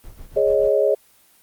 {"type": "noise with tremolo", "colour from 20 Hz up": "brown", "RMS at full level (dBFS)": -37, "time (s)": [0.04, 0.69], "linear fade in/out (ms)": 0, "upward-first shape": "sine", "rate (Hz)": 7, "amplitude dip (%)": 75}
{"type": "chord", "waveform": "sine", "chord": "Ab suspended fourth", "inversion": "none", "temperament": "just", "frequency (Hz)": [415.3, 553.7, 623], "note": ["Ab4", "Db5", "Eb5"], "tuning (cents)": [0, -2, 2], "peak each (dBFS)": [-19, -18, -20], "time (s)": [0.36, 0.95], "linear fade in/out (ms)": 10}
{"effects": ["white hiss -55 dBFS RMS until 1.42 s", "Opus 24 kbps"]}